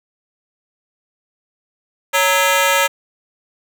15% pulse ring-modulated tone, 740 Hz, F#5, in tune, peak -3 dBFS, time 2.13-2.88 s, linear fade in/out 20 ms, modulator 185 Hz, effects none

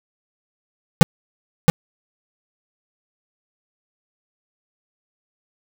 square tone with echo, 166.2 Hz, E3, 15 cents sharp, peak -3 dBFS, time 1.01-1.03 s, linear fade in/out 0 ms, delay 670 ms, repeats 1, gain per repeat -6 dB, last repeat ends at 1.7 s, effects none

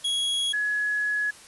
45% pulse / sine tone pair in turn, 3322 / 1688.1 Hz, G#7 / G#6, 0 / +28 cents, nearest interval octave, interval 1172 cents, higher first, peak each -23 dBFS, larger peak neither, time 0.04-0.53 / 0.53-1.31 s, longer second, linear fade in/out 10 ms, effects white hiss -48 dBFS RMS until 1.47 s + resampled to 24000 Hz

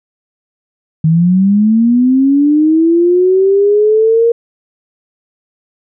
sine linear sweep, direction up, 155.56 to 469.6 Hz, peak -6 dBFS, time 1.04-4.32 s, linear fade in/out 5 ms, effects none

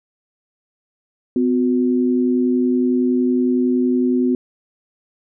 sine tone pair together, 252.7 / 363.5 Hz, B3 / F#4, +40 / -31 cents, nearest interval tritone, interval 629 cents, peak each -15 / -20 dBFS, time 1.36-4.35 s, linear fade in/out 2 ms, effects none

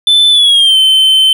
triangle tone with pitch glide, 3518 to 3080 Hz, A7 to G7, -1 to -31 cents, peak -3 dBFS, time 0.07-1.33 s, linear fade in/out 2 ms, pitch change -230 cents, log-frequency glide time 0.3-0.77 s, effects none

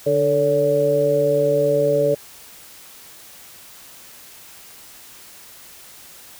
harmonic tone with a mistuned harmonic, 146.83 Hz, D3, in tune, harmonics 1 / 2 / 3 / 4, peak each -26 / -28 / -19 / -17 dBFS, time 0.06-2.15 s, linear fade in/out 10 ms, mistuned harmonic 4, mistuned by -51 cents, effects white hiss -43 dBFS RMS until 6.39 s

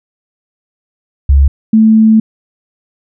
sine tone pair in turn, 69.3 / 220 Hz, C#2 / A3, 0 / 0 cents, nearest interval octave + minor sixth, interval 2000 cents, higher second, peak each -3 dBFS, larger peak neither, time 1.29-1.48 / 1.73-2.2 s, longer second, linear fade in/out 5 ms, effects none

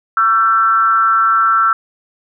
sine tone with frequency modulation, 1341 Hz, E6, 29 cents sharp, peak -9 dBFS, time 0.17-1.73 s, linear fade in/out 2 ms, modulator 211 Hz, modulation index 0.6, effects none

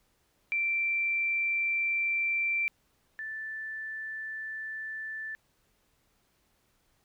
sine tone pair in turn, 2349 / 1759.8 Hz, D7 / A6, 0 / 0 cents, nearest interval perfect fourth, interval 500 cents, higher first, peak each -26 / -35 dBFS, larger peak first, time 0.52-2.68 / 3.19-5.35 s, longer neither, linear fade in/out 0 ms, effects pink hiss -71 dBFS RMS until 7.04 s

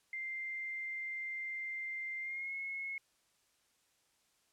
sine tone with pitch glide, 2093 to 2176 Hz, C7 to C#7, 0 to -33 cents, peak -38 dBFS, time 0.13-2.98 s, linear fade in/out 2 ms, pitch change +67 cents, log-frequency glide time 2.19-2.54 s, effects white hiss -74 dBFS RMS until 4.52 s + low-pass 10000 Hz 12 dB/octave

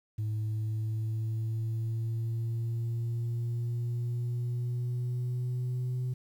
sine linear sweep, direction up, 107.5 to 126.5 Hz, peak -27 dBFS, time 0.18-6.14 s, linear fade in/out 10 ms, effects tanh soft clip ceiling -28 dBFS + 10-bit

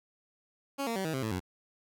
15% pulse tone with pitch steps, 277.1 / 230.3 / 191.46 / 159.15 / 132.29 / 109.97 / 91.41 Hz, C#4 / A#3 / G3 / D#3 / C3 / A2 / F#2, -1 / -21 / -41 / +39 / +19 / 0 / -20 cents, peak -25 dBFS, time 0.78-1.403 s, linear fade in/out 20 ms, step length 89 ms, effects none

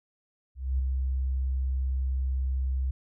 sine tone with ADSR envelope, 65.41 Hz, C2, in tune, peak -22 dBFS, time 0.55-2.91 s, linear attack 240 ms, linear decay 6 ms, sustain -3 dB, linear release 5 ms, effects none

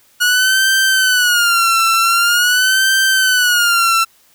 sawtooth tone with vibrato, 1447 Hz, F#6, 39 cents flat, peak -7 dBFS, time 0.2-4.05 s, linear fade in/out 20 ms, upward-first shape sine, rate 0.45 Hz, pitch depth 130 cents each way, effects white hiss -52 dBFS RMS until 4.34 s

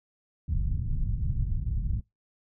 pink low-pass noise, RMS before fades -28 dBFS, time 0.48-2.01 s, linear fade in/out 5 ms, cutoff 140 Hz, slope 24 dB/octave, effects noise-tail reverb RT60 0.2 s tail -23 dB re dry

